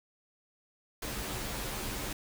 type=noise with comb filter; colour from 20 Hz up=pink; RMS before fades=-37 dBFS; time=1.02-2.13 s; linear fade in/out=5 ms; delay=12 ms; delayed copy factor=-0.7; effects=none